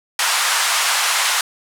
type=band-pass noise; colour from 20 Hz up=pink; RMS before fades=-18 dBFS; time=0.19-1.41 s; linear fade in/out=2 ms; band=880 to 11000 Hz; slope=24 dB/octave; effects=none